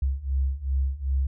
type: beating tone pair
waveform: sine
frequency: 65.9 / 68.5 Hz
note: C2 / C#2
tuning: +13 / -20 cents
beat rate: 2.6 Hz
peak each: -27 / -25 dBFS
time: 0.02-1.27 s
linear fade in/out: 5 ms
effects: none